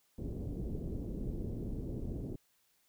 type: low-pass noise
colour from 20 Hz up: pink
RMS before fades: -39 dBFS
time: 0.18-2.36 s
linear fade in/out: 5 ms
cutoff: 410 Hz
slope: 24 dB/octave
effects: white hiss -73 dBFS RMS until 2.88 s